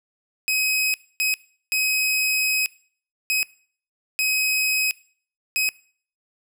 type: tone bursts at uneven times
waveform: sawtooth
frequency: 2535 Hz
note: D#7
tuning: 32 cents sharp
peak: -16 dBFS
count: 6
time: 0.48-0.94 / 1.2-1.34 / 1.72-2.66 / 3.3-3.43 / 4.19-4.91 / 5.56-5.69 s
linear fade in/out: 0 ms
effects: noise-tail reverb RT60 0.5 s tail -22 dB re dry